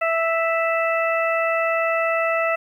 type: harmonic tone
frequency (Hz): 659.3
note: E5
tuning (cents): 0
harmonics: 1 / 2 / 3 / 4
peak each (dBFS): -21 / -24 / -26 / -27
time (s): 0.01-2.56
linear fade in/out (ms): 10
effects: 9-bit